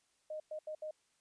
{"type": "tone bursts at uneven times", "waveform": "sine", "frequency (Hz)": 617, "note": "D#5", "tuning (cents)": -15, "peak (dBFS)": -39, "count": 4, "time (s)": [[0.3, 0.4], [0.51, 0.59], [0.67, 0.75], [0.82, 0.91]], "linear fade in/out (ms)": 5, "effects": ["white hiss -75 dBFS RMS until 1.2 s", "resampled to 22050 Hz"]}